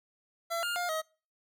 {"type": "tone with pitch steps", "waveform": "25% pulse", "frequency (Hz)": [674, 1410, 707, 633], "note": ["E5", "F6", "F5", "D#5"], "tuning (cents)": [38, 16, 21, 30], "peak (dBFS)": -27, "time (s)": [0.5, 1.02], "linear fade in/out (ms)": 20, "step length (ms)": 130, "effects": ["noise-tail reverb RT60 0.4 s tail -26 dB re dry"]}